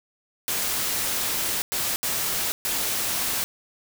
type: noise bursts at uneven times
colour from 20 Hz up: white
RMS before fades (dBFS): -26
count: 4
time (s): 0.48-1.62 / 1.72-1.96 / 2.03-2.52 / 2.65-3.44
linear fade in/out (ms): 0
effects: none